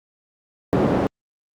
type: band-pass noise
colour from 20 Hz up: white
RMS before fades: -19 dBFS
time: 0.73-1.07 s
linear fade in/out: 0 ms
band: 130 to 390 Hz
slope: 12 dB/octave
effects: Opus 48 kbps